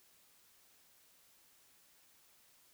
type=silence; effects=white hiss -67 dBFS RMS until 2.73 s